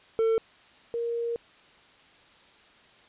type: tone pair in turn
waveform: triangle / sine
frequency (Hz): 450 / 468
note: A4 / A#4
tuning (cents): +39 / +7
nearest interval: minor second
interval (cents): 68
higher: second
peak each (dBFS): -19 / -27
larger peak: first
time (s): 0.19-0.38 / 0.94-1.36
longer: second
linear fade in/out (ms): 0
effects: white hiss -56 dBFS RMS until 3.08 s + resampled to 8000 Hz